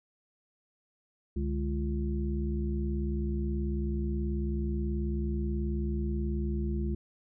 harmonic tone with a mistuned harmonic, 69.3 Hz, C#2, in tune, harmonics 1 / 2 / 3 / 5, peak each -30 / -39 / -35 / -38 dBFS, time 1.36-6.95 s, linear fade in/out 5 ms, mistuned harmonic 2, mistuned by +130 cents, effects none

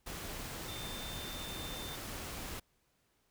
sine tone in noise, 3584 Hz, A7, 31 cents sharp, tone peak -46 dBFS, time 0.68-1.96 s, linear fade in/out 10 ms, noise pink, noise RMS -43 dBFS, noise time 0.06-2.6 s, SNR -6 dB, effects pink hiss -75 dBFS RMS until 3.3 s

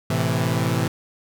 sawtooth chord, A minor, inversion none, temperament equal with one note detuned, 110 / 129.16 / 164.81 Hz, A2 / C3 / E3, 0 / -22 / 0 cents, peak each -20 dBFS, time 0.1-0.88 s, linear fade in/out 5 ms, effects none

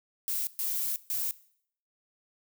violet noise bursts at uneven times, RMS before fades -31 dBFS, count 3, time 0.28-0.47 / 0.59-0.96 / 1.1-1.31 s, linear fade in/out 0 ms, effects noise-tail reverb RT60 0.6 s tail -19 dB re dry

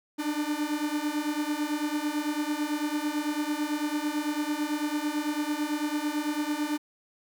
45% pulse beating tone pair, 293.7 / 302.7 Hz, D4 / D#4, 0 / -48 cents, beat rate 9 Hz, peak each -31 / -30 dBFS, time 0.18-6.78 s, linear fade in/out 20 ms, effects none

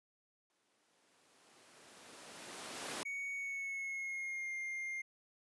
pink noise with exponential growth, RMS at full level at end -39 dBFS, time 0.5-3.03 s, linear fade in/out 0 ms, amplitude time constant 550 ms
triangle tone with pitch glide, 2232 to 2114 Hz, C#7 to C7, +11 to +17 cents, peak -37 dBFS, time 3.05-5.02 s, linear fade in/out 10 ms, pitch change -94 cents, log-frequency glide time 3.35-4.53 s
effects high-pass 300 Hz 12 dB/octave + resampled to 24000 Hz

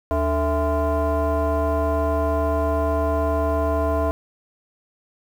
sine tone with frequency modulation, 292.4 Hz, D4, 7 cents flat, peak -17 dBFS, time 0.11-4.11 s, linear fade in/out 0 ms, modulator 369 Hz, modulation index 1.8, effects tanh soft clip ceiling -14 dBFS + 8-bit

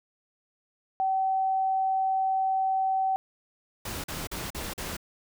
sine tone, 765 Hz, G5, 42 cents flat, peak -23 dBFS, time 1-3.16 s, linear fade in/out 0 ms
pink noise bursts, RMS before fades -35 dBFS, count 5, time 3.85-4.968 s, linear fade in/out 5 ms, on 190 ms, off 42 ms
effects none

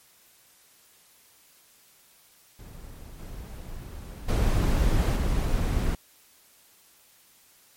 brown noise with level steps, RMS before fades -43 / -39 / -22 / -25 dBFS, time 2.59-5.95 s, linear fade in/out 2 ms, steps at 3.19 / 4.28 / 5.15 s, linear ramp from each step 10 ms, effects white hiss -58 dBFS RMS until 7.76 s + MP3 64 kbps

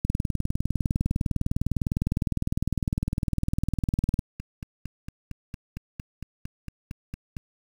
two click trains, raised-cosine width 5 ms, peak -23 / -12 dBFS, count 14 / 83, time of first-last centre 4.4-7.368 / 0.05-4.191 s, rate 4.38 / 19.8 Hz, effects 7-bit

